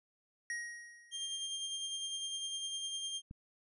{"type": "tone with exponential decay", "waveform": "square", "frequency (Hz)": 1886, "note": "A#6", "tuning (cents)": 20, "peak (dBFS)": -36, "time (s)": [0.5, 1.47], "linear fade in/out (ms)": 1, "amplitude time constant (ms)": 210}
{"type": "tone with tremolo", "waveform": "sawtooth", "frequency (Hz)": 3193, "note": "G7", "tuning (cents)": 31, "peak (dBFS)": -33, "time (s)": [1.11, 3.22], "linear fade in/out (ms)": 50, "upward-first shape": "sine", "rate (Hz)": 9.9, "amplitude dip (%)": 35}
{"type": "click", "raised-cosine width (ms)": 5, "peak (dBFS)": -35, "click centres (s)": 3.311}
{"effects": ["resampled to 24000 Hz"]}